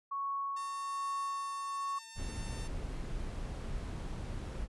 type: tone with tremolo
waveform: sine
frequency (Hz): 1108.7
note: C#6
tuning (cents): 0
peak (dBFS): -33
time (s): 0.11-1.99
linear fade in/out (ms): 10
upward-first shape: sine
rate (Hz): 1.2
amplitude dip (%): 35
type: tone with pitch glide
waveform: 5% pulse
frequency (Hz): 907 to 900.7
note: A#5 to A5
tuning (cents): -48 to +40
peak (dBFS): -36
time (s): 0.56-2.68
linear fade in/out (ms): 10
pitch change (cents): -12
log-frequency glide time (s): 1.13-1.57
type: noise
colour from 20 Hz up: brown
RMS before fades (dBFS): -39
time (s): 2.15-4.68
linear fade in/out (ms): 50
effects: resampled to 24000 Hz